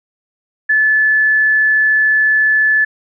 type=tone; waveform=sine; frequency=1733 Hz; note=A6; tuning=27 cents flat; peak=-9 dBFS; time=0.69-2.85 s; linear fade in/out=10 ms; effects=none